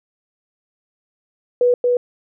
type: tone with echo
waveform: sine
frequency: 490 Hz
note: B4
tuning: 14 cents flat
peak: -11 dBFS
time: 1.61-1.74 s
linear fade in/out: 2 ms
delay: 230 ms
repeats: 1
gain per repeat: -2 dB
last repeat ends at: 1.97 s
effects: none